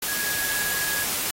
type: tone in noise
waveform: sine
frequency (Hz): 1661.2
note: G#6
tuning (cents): 0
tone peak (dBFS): -29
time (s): 0.08-1.04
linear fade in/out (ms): 5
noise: white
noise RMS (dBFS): -27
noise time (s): 0.02-1.31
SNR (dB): -5
effects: AAC 48 kbps